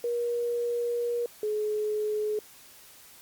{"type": "tone pair in turn", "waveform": "sine", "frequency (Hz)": [476.7, 424.7], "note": ["A#4", "G#4"], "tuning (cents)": [39, 39], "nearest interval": "major second", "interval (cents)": 200, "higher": "first", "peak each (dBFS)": -26, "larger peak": "neither", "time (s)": [[0.04, 1.26], [1.43, 2.39]], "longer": "first", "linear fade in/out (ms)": 2, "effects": ["white hiss -52 dBFS RMS until 3.21 s", "Opus 48 kbps"]}